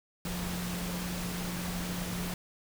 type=tone in noise; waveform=sine; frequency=177.9 Hz; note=F3; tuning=32 cents sharp; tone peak=-35 dBFS; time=0.25-2.34 s; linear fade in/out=2 ms; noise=pink; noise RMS=-38 dBFS; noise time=0.25-2.34 s; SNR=0 dB; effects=none